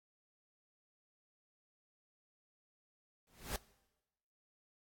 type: noise with exponential growth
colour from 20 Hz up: pink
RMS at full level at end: -36 dBFS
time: 3.27-3.56 s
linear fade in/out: 1 ms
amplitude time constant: 62 ms
effects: noise-tail reverb RT60 1.0 s tail -21 dB re dry + AAC 64 kbps